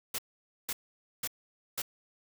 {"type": "noise bursts", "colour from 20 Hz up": "white", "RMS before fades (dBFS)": -34, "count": 4, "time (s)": [0.14, 1.82], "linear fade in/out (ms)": 5, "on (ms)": 45, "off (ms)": 500, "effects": []}